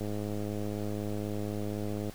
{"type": "click train", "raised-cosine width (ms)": 2, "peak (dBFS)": -23, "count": 218, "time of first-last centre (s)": [0.01, 2.097], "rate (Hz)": 104, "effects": ["pink hiss -50 dBFS RMS until 2.14 s"]}